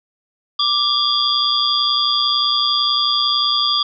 sine tone cluster, 1177 / 3268 / 3386 / 3517 / 4774 Hz, D6 / G#7 / G#7 / A7 / D8, +3 / -29 / +33 / -1 / +28 cents, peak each -21 dBFS, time 0.59-3.83 s, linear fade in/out 5 ms, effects none

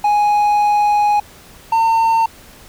triangle tone pair in turn, 830.6 / 906 Hz, G#5 / A#5, 0 / -50 cents, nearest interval major second, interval 150 cents, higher second, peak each -9 dBFS, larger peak neither, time 0.04-1.2 / 1.72-2.26 s, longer first, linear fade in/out 5 ms, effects pink hiss -42 dBFS RMS until 2.68 s

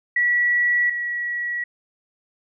sine tone pair in turn, 1939 / 1926.7 Hz, B6 / B6, -32 / -43 cents, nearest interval unison, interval 11 cents, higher first, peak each -16 / -23 dBFS, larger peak first, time 0.16-0.9 / 0.9-1.64 s, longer neither, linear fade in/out 5 ms, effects none

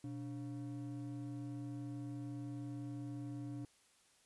triangle ring-modulated tone, 206.7 Hz, G#3, 8 cents flat, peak -37 dBFS, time 0.04-3.65 s, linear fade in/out 2 ms, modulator 83.6 Hz, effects white hiss -70 dBFS RMS until 4.25 s + resampled to 24000 Hz

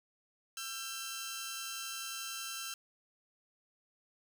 10% pulse tone cluster, 1345 / 1585 / 3099 Hz, E6 / G6 / G7, +34 / +19 / -21 cents, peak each -34 / -37 / -37 dBFS, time 0.57-2.74 s, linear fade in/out 2 ms, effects none

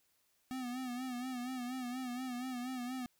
square tone with vibrato, 251.3 Hz, B3, 30 cents sharp, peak -39 dBFS, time 0.51-3.06 s, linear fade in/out 0 ms, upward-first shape sine, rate 4.2 Hz, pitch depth 66 cents each way, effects white hiss -75 dBFS RMS until 3.19 s

